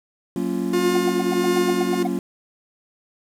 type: chord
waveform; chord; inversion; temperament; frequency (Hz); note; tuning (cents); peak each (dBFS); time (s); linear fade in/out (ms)
triangle; Gb major seventh; none; just; 185 / 231.2 / 277.5 / 346.9; Gb3 / Bb3 / Db4 / F4; 0 / -14 / +2 / -12; -25; 0.36-2.19; 2
type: tone with tremolo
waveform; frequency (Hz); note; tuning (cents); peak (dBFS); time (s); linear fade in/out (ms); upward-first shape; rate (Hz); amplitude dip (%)
45% pulse; 356.5; F4; +36; -18; 0.73-2.03; 5; triangle; 1.5; 50
type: tone bursts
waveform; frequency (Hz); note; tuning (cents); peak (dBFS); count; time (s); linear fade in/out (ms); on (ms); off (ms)
triangle; 727; F#5; -31; -20; 10; 0.95-2.07; 5; 22; 100
effects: resampled to 32000 Hz + 7-bit